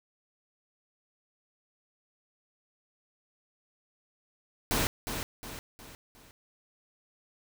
pink noise with echo, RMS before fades -28 dBFS, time 4.71-4.87 s, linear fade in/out 0 ms, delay 360 ms, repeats 4, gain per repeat -7 dB, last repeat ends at 6.31 s, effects none

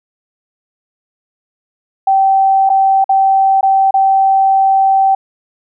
sine tone with dropouts, 775 Hz, G5, 20 cents flat, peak -7 dBFS, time 2.07-5.15 s, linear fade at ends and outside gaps 5 ms, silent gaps 2.693-2.699 / 3.043-3.092 / 3.61-3.629 / 3.909-3.94 s, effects none

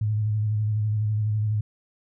sine tone with vibrato, 106.8 Hz, G#2, 49 cents sharp, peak -21 dBFS, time 0.01-1.61 s, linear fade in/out 5 ms, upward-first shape square, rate 12 Hz, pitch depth 28 cents each way, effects none

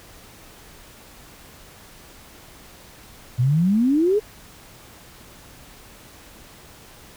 sine exponential sweep, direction up, 116.9 to 440 Hz, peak -15 dBFS, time 3.38-4.2 s, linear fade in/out 20 ms, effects pink hiss -46 dBFS RMS until 7.16 s

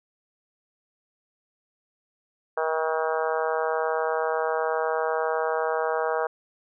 harmonic tone, 159.3 Hz, D#3, 41 cents sharp, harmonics 3 / 4 / 5 / 6 / 7 / 8 / 9 / 10, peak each -27 / -29 / -31 / -33 / -34 / -35 / -36 / -37 dBFS, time 2.57-6.27 s, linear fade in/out 5 ms, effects none

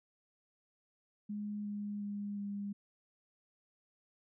sine tone with pitch steps, 207.7 / 205.8 / 203.9 / 202 Hz, G#3 / G#3 / G#3 / G#3, 0 / -16 / -32 / -48 cents, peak -37 dBFS, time 1.29-2.73 s, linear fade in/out 10 ms, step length 360 ms, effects none

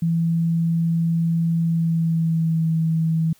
sine tone with pitch glide, 166.2 to 161.84 Hz, E3 to E3, +15 to -32 cents, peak -17 dBFS, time 0.02-3.33 s, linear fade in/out 5 ms, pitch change -47 cents, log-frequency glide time 1.6-2.68 s, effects white hiss -57 dBFS RMS until 3.39 s

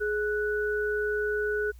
sine tone pair together, 420.1 / 1480 Hz, G#4 / F#6, +20 / 0 cents, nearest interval octave + minor seventh, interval 2180 cents, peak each -27 / -30 dBFS, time 0-1.72 s, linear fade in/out 20 ms, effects added 60 Hz sine -45 dBFS peak until 1.79 s + white hiss -64 dBFS RMS until 1.79 s

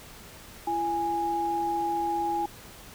sine tone pair together, 338.4 / 827 Hz, E4 / G#5, +45 / -8 cents, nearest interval octave + minor third, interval 1547 cents, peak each -32 / -26 dBFS, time 0.67-2.46 s, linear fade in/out 5 ms, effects pink hiss -47 dBFS RMS until 2.94 s

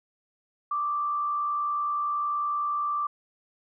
sine tone with frequency modulation, 1174.7 Hz, D6, in tune, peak -25 dBFS, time 0.71-3.07 s, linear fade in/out 5 ms, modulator 70.7 Hz, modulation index 0.38, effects none

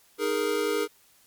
square chord, D# suspended fourth, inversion none, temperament equal, 311.1 / 415.3 / 466.2 Hz, D#4 / G#4 / A#4, 0 / 0 / 0 cents, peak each -33 / -28 / -29 dBFS, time 0.18-0.88 s, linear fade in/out 50 ms, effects white hiss -60 dBFS RMS until 1.26 s + MP3 96 kbps

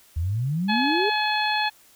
sine exponential sweep, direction up, 76.2 to 436.6 Hz, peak -22 dBFS, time 0.16-1.1 s, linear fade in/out 10 ms
harmonic tone, 850 Hz, G#5, 40 cents sharp, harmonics 1 / 2 / 3 / 4 / 5, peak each -24 / -27 / -29 / -30 / -31 dBFS, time 0.68-1.7 s, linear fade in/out 20 ms
effects white hiss -55 dBFS RMS until 1.95 s

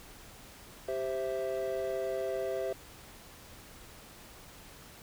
triangle chord, C major, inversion second, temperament equal, 392 / 523.3 / 659.3 Hz, G4 / C5 / E5, 0 / 0 / 0 cents, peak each -34 dBFS, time 0.88-2.73 s, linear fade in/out 5 ms, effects pink hiss -52 dBFS RMS until 5.02 s

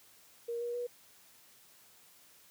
sine tone with pitch steps, 470 / 477.4 / 484.9 Hz, A#4 / A#4 / B4, +14 / +41 / -32 cents, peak -34 dBFS, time 0.48-0.87 s, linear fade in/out 10 ms, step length 130 ms, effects white hiss -61 dBFS RMS until 2.5 s + high-pass 60 Hz 12 dB/octave

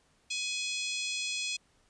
harmonic tone with a mistuned harmonic, 841 Hz, G#5, 22 cents sharp, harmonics 3 / 4 / 5 / 6 / 7 / 8 / 9 / 10, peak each -36 / -38 / -40 / -42 / -43 / -44 / -45 / -46 dBFS, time 0.3-1.57 s, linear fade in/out 10 ms, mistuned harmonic 8, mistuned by +20 cents, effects pink hiss -68 dBFS RMS until 1.89 s + resampled to 22050 Hz

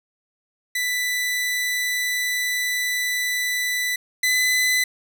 sawtooth tone pair in turn, 1985 / 2007 Hz, B6 / B6, +8 / +27 cents, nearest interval unison, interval 19 cents, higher second, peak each -18 / -14 dBFS, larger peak second, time 0.75-3.96 / 4.23-4.84 s, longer first, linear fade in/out 5 ms, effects none

